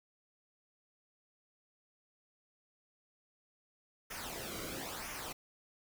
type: noise with flanger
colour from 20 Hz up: pink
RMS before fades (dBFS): -43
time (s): 4.1-5.33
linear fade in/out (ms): 10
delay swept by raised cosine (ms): 0.24 to 1.17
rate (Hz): 1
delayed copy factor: -0.65
effects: none